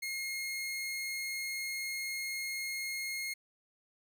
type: tone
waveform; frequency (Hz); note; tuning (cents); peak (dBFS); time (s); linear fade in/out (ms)
sawtooth; 2148; C7; +45; -32; 0.02-3.34; 10
effects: none